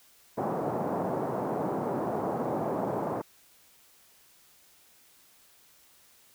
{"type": "band-pass noise", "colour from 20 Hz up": "white", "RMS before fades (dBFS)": -31, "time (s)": [0.37, 3.22], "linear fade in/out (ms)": 10, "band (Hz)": [130, 840], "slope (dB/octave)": 24, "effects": ["white hiss -60 dBFS RMS until 6.34 s"]}